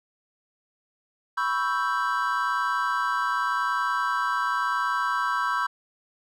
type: chord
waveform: triangle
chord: C# half-diminished seventh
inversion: third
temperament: equal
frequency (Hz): 987.8 / 1108.7 / 1318.5 / 1568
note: B5 / C#6 / E6 / G6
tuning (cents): 0 / 0 / 0 / 0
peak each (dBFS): -27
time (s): 1.37-5.67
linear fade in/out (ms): 10
effects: none